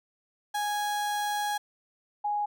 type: tone pair in turn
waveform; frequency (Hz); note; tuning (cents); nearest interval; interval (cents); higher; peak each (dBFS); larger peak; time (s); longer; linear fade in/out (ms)
35% pulse / sine; 829 / 829; G#5 / G#5; -3 / -3; unison; 0; neither; -26; neither; 0.54-1.58 / 2.24-2.46; first; 10
effects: none